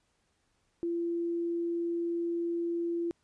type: tone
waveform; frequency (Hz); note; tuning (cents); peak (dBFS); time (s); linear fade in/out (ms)
sine; 340.4; F4; -44; -29; 0.83-3.11; 0
effects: pink hiss -74 dBFS RMS until 3.23 s + resampled to 22050 Hz